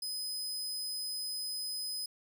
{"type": "tone", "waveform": "sawtooth", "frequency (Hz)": 5030, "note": "D#8", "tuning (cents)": 18, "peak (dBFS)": -33, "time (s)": [0.02, 2.06], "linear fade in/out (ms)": 5, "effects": []}